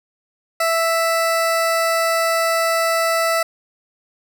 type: tone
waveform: 20% pulse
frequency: 660 Hz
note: E5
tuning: 2 cents sharp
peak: -11 dBFS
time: 0.6-3.43 s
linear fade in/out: 5 ms
effects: none

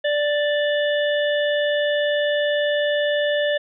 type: harmonic tone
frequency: 587.3 Hz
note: D5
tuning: in tune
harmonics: 1 / 3 / 5 / 6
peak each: -19 / -25 / -31 / -31 dBFS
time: 0.04-3.58 s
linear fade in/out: 10 ms
effects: none

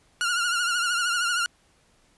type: tone with vibrato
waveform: sawtooth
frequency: 1417 Hz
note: F6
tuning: 25 cents sharp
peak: -19 dBFS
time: 0.21-1.46 s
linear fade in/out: 0 ms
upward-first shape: triangle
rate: 13 Hz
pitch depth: 74 cents each way
effects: pink hiss -62 dBFS RMS until 2.17 s + resampled to 24000 Hz

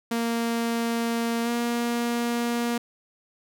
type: tone with pitch glide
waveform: sawtooth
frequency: 232.1 to 237.1 Hz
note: A#3 to A#3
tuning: -7 to +30 cents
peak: -20 dBFS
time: 0.11-2.78 s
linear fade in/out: 5 ms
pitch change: +37 cents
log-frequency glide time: 1.43-1.49 s
effects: none

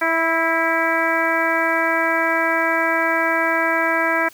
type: harmonic tone with a mistuned harmonic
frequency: 328.5 Hz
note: E4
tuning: 6 cents flat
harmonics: 1 / 2 / 3 / 4 / 5 / 6 / 7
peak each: -26 / -23 / -24 / -25 / -22 / -24 / -26 dBFS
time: 0.01-4.29 s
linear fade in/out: 10 ms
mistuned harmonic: 5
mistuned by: -20 cents
effects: white hiss -47 dBFS RMS until 4.33 s

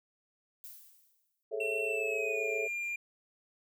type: noise with exponential decay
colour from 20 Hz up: violet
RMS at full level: -46 dBFS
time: 0.64-1.43 s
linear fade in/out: 0 ms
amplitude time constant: 170 ms
type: chord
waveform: sine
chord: A major seventh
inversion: third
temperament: just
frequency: 412.5 / 440 / 550 / 660 Hz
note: G#4 / A4 / C#5 / E5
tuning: -12 / 0 / -14 / +2 cents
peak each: -39 / -35 / -41 / -41 dBFS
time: 1.51-2.68 s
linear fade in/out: 20 ms
type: tone with pitch glide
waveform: triangle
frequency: 2708 to 2399 Hz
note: E7 to D7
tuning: +46 to +36 cents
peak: -32 dBFS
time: 1.6-2.96 s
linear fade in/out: 5 ms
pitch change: -210 cents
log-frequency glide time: 1.84-2.5 s
effects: none

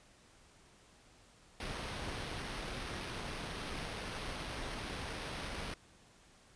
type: noise with sample-and-hold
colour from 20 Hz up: pink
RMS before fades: -42 dBFS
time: 1.6-5.74 s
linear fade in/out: 2 ms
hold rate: 7350 Hz
effects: pink hiss -63 dBFS RMS until 6.55 s + resampled to 22050 Hz

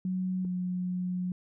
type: tone pair in turn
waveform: sine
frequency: 185 / 181.19 Hz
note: F#3 / F#3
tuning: 0 / -36 cents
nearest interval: unison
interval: 36 cents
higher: first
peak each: -28 / -29 dBFS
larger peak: first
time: 0.05-0.45 / 0.45-1.32 s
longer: second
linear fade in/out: 2 ms
effects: none

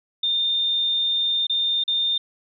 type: tone with dropouts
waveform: sine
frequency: 3621 Hz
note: A7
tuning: 49 cents sharp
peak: -19 dBFS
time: 0.23-2.18 s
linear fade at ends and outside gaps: 5 ms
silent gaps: 1.469-1.496 / 1.838-1.878 s
effects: none

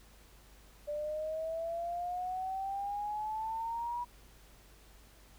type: exponential sweep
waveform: sine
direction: up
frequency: 587.3 to 972 Hz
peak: -34 dBFS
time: 0.87-4.05 s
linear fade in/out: 20 ms
effects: added 50 Hz sine -58 dBFS peak until 5.38 s + pink hiss -61 dBFS RMS until 5.38 s

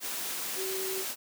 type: tone in noise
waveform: sine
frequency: 380.9 Hz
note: G4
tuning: 50 cents flat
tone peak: -34 dBFS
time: 0.55-1.05 s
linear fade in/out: 50 ms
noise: white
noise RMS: -35 dBFS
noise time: 0-1.16 s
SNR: -2 dB
effects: high-pass 200 Hz 12 dB/octave

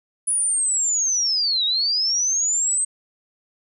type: linear two-way sweep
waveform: sine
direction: down then up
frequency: 9956 to 3729 to 8340 Hz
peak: -18 dBFS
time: 0.27-2.85 s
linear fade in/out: 10 ms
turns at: 1.65 s
effects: none

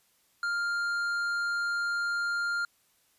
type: tone with tanh clipping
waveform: sine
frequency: 1400 Hz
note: F6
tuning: 4 cents sharp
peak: -29 dBFS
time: 0.43-2.65 s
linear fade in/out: 2 ms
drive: 9 dB
effects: white hiss -68 dBFS RMS until 3.18 s + resampled to 32000 Hz

